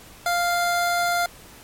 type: tone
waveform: 25% pulse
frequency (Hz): 698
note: F5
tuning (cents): -1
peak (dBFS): -16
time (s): 0.26-1.26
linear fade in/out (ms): 2
effects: pink hiss -46 dBFS RMS until 1.63 s + MP3 64 kbps